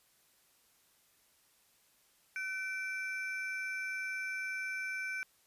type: ring-modulated tone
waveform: triangle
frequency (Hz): 1927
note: B6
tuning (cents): -43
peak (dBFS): -31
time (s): 2.36-5.23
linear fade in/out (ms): 0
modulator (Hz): 409
effects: white hiss -69 dBFS RMS until 5.46 s + resampled to 32000 Hz